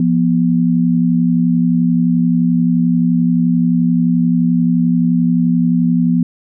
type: tone pair together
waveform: sine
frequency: 172.6 / 244.1 Hz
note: F3 / B3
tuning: -20 / -20 cents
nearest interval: tritone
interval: 600 cents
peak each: -13 dBFS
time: 0-6.23 s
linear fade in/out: 2 ms
effects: none